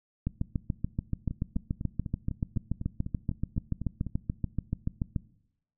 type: two click trains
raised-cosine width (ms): 5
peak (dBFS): -22 / -16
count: 12 / 35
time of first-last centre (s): 1.31-4.067 / 0.27-5.162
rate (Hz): 3.99 / 6.95
effects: noise-tail reverb RT60 0.8 s tail -21 dB re dry